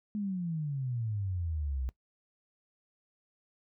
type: exponential sweep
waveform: sine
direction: down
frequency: 213.5 to 61.74 Hz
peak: -31 dBFS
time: 0.15-1.89 s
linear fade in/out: 0 ms
effects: noise-tail reverb RT60 0.1 s tail -20 dB re dry